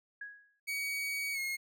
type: tone with exponential decay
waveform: sine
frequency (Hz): 1661.2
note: G#6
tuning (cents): 0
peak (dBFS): -38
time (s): 0.21-0.6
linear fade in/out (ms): 5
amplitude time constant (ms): 83
type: tone with pitch glide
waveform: 40% pulse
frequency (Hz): 2255 to 2154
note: C#7 to C7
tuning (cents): +29 to +50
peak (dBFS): -33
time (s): 0.67-1.57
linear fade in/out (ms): 20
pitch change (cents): -79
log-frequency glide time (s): 1.33-1.39
effects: none